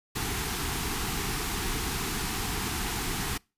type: band-stop noise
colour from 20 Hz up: pink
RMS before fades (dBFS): -31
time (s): 0.15-3.38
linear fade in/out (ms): 10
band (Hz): 460 to 710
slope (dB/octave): 96
effects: noise-tail reverb RT60 0.3 s tail -26 dB re dry + resampled to 32000 Hz